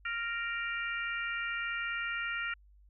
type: harmonic tone with a mistuned harmonic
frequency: 464.9 Hz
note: A#4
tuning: 5 cents flat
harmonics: 3 / 4 / 5 / 6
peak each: -36 / -38 / -40 / -42 dBFS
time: 0.05-2.54 s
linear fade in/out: 5 ms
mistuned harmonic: 5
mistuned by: +25 cents
effects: added 50 Hz sine -57 dBFS peak until 2.89 s